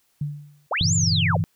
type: tone with exponential decay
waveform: sine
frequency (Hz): 146.4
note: D3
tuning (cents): -5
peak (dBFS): -21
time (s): 0.21-0.67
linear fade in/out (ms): 5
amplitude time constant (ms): 100
type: linear two-way sweep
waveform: sine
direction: up then down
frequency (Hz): 392 to 7459 to 424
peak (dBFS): -21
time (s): 0.71-1.37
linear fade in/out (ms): 5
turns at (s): 0.94
type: chord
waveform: sine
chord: G diminished seventh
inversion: none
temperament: equal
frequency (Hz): 98 / 116.54 / 138.59 / 164.81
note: G2 / Bb2 / Db3 / Fb3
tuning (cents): 0 / 0 / 0 / 0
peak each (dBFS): -23 / -27 / -29 / -23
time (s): 0.81-1.44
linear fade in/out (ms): 0
effects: white hiss -66 dBFS RMS until 1.55 s